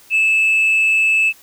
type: tone with amplitude modulation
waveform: sine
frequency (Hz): 2620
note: E7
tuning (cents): -11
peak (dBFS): -8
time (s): 0.1-1.33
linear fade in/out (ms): 50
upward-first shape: sine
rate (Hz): 196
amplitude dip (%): 40
effects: tanh soft clip ceiling -9 dBFS + white hiss -47 dBFS RMS until 1.42 s